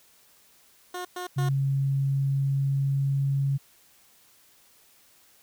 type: tone bursts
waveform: 15% pulse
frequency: 360.2 Hz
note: F#4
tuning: 46 cents flat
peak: -26 dBFS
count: 3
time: 0.94-1.49 s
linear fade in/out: 5 ms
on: 110 ms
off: 110 ms
type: tone with pitch glide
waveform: sine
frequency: 136.9 to 138.17 Hz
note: C#3 to C#3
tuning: -21 to -5 cents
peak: -22 dBFS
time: 1.36-3.58 s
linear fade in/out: 20 ms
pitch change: +16 cents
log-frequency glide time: 1.48-3.31 s
effects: white hiss -59 dBFS RMS until 5.42 s